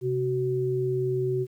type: tone pair together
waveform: sine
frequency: 130.81 / 374.3 Hz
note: C3 / F#4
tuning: 0 / +20 cents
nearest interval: octave + tritone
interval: 1820 cents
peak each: -28 / -25 dBFS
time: 0.01-1.47 s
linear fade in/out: 50 ms
effects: 10-bit